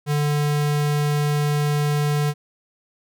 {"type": "tone", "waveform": "square", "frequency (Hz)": 147.3, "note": "D3", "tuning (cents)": 6, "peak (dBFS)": -19, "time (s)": [0.06, 2.34], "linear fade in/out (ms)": 50, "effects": []}